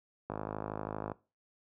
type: click train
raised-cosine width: 1 ms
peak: -22 dBFS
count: 44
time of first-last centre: 0.3-1.117 s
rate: 52.6 Hz
effects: noise-tail reverb RT60 0.3 s tail -20 dB re dry + high-pass 80 Hz 12 dB/octave